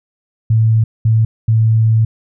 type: tone bursts at uneven times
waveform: sine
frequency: 111.5 Hz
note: A2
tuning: 23 cents sharp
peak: -8 dBFS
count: 3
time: 0.5-0.84 / 1.05-1.25 / 1.48-2.05 s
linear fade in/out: 5 ms
effects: none